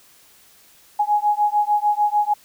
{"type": "beating tone pair", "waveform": "sine", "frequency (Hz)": [830.6, 837.3], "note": ["G#5", "G#5"], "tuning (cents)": [0, 14], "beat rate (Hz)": 6.7, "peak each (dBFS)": -19, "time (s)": [0.99, 2.34], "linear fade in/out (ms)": 10, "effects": ["white hiss -52 dBFS RMS until 2.44 s"]}